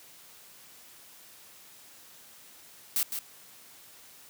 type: noise with echo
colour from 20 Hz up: blue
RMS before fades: -27 dBFS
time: 2.96-3.03 s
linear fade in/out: 0 ms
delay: 160 ms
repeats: 1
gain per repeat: -7 dB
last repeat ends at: 3.19 s
effects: white hiss -53 dBFS RMS until 4.29 s + high-pass 80 Hz 12 dB/octave